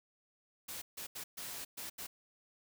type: noise bursts at uneven times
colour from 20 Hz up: white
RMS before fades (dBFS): -44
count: 6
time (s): 0.68-0.82 / 0.97-1.07 / 1.15-1.24 / 1.37-1.65 / 1.77-1.9 / 1.98-2.07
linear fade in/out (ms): 10
effects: none